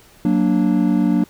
triangle chord, Gb augmented, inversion none, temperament equal, 185 / 233.1 / 293.7 Hz, Gb3 / Bb3 / D4, 0 / 0 / 0 cents, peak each -16 dBFS, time 0.25-1.24 s, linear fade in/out 2 ms, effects pink hiss -49 dBFS RMS until 1.29 s

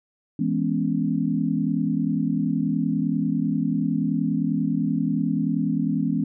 sine chord, C# minor seventh, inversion first, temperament equal, 164.81 / 207.7 / 246.9 / 277.2 Hz, E3 / G#3 / B3 / C#4, 0 / 0 / 0 / 0 cents, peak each -26 dBFS, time 0.39-6.24 s, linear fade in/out 5 ms, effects none

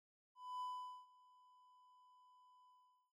triangle tone with ADSR envelope, 1000 Hz, B5, 21 cents sharp, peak -40 dBFS, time 0.35-3.13 s, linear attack 260 ms, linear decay 450 ms, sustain -24 dB, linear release 450 ms, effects AAC 64 kbps

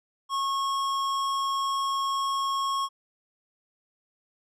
triangle tone with hard clipping, 1093 Hz, C#6, 25 cents flat, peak -27 dBFS, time 0.29-2.89 s, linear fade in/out 50 ms, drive 17 dB, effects none

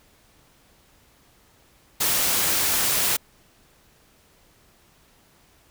white noise, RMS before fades -22 dBFS, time 2-3.17 s, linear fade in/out 10 ms, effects pink hiss -58 dBFS RMS until 5.7 s

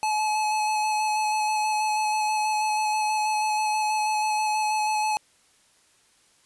square tone with vibrato, 856 Hz, A5, 48 cents flat, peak -23 dBFS, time 0.03-5.17 s, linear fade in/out 0 ms, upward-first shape square, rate 6.2 Hz, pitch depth 12 cents each way, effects white hiss -61 dBFS RMS until 6.45 s + resampled to 24000 Hz

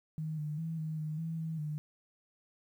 sine tone with pitch steps, 156.6 / 150.5 / 162.8 / 157 / 154.2 / 163.1 / 160.9 / 151.1 Hz, D#3 / D3 / E3 / D#3 / D#3 / E3 / E3 / D3, +11 / +43 / -21 / +16 / -15 / -18 / -42 / +50 cents, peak -34 dBFS, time 0.18-1.78 s, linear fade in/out 0 ms, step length 200 ms, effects 11-bit

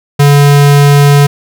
square tone, 143.2 Hz, D3, 43 cents flat, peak -3 dBFS, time 0.19-1.27 s, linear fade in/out 10 ms, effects none

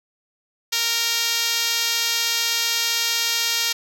5% pulse tone with band-pass filter, 464.2 Hz, A#4, 7 cents flat, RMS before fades -22 dBFS, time 0.72-3.73 s, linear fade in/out 10 ms, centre 6900 Hz, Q 0.54, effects none

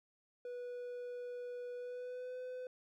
triangle tone with pitch glide, 490 to 504.9 Hz, B4 to B4, -14 to +38 cents, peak -40 dBFS, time 0.45-2.67 s, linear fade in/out 2 ms, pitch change +52 cents, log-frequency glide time 1.75-2.38 s, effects none

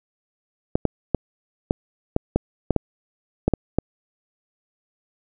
clicks, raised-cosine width 2 ms, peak -4 dBFS, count 11, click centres 0.755 / 0.853 / 1.147 / 1.709 / 2.164 / 2.36 / 2.707 / 2.763 / 3.48 / 3.537 / 3.786 s, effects none

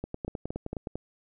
two click trains, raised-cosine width 2 ms, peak -20 / -20 dBFS, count 4 / 9, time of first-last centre 0.28-0.956 / 0.04-0.872 s, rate 4.44 / 9.62 Hz, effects none

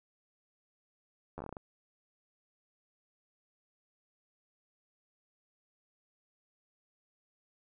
slowing click train, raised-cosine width 1 ms, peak -28 dBFS, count 9, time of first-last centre 1.38-1.568 s, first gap 11 ms, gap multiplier 1.21, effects none

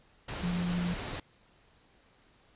sine tone in noise, 175.9 Hz, F3, 13 cents sharp, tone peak -29 dBFS, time 0.43-0.94 s, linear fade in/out 5 ms, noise pink, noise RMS -38 dBFS, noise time 0.28-1.2 s, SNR +6 dB, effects pink hiss -64 dBFS RMS until 2.55 s + resampled to 8000 Hz

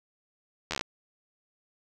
slowing click train, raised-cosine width 0.2 ms, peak -13 dBFS, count 8, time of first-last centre 0.71-0.811 s, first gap 12 ms, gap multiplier 1.06, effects 8-bit

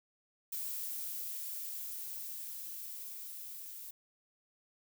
violet noise with level ramp, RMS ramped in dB -39 to -47 dBFS, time 0.52-3.91 s, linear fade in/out 5 ms, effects none

